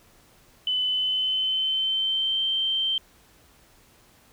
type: tone with pitch glide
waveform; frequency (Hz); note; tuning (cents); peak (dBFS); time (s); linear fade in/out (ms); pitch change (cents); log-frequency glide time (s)
sine; 3012 to 3129; F#7 to G7; +30 to -4; -22; 0.67-2.98; 2; +66; 0.84-2.41
effects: pink hiss -57 dBFS RMS until 4.32 s